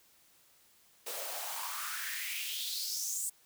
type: noise with high-pass filter sweep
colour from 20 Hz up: white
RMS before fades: -38 dBFS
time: 1.06-3.3 s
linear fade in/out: 10 ms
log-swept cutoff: 450 to 8400 Hz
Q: 4.7
effects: white hiss -65 dBFS RMS until 3.45 s